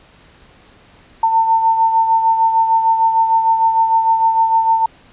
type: beating tone pair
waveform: sine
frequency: 900 / 906.6 Hz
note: A5 / A#5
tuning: +39 / -48 cents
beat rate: 6.6 Hz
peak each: -11 / -20 dBFS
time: 1.23-4.86 s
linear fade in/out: 5 ms
effects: pink hiss -47 dBFS RMS until 5.12 s + resampled to 8000 Hz